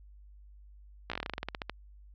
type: slowing click train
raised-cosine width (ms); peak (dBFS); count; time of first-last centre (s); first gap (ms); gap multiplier
0.3; -18; 16; 1.1-1.696; 16; 1.12
effects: added 50 Hz sine -51 dBFS peak until 2.14 s + low-pass 5000 Hz 12 dB/octave